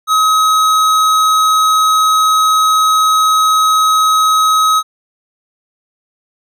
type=tone with hard clipping; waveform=sine; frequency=1272 Hz; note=D#6; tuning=38 cents sharp; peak=-10 dBFS; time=0.07-4.83 s; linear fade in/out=50 ms; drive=15 dB; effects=none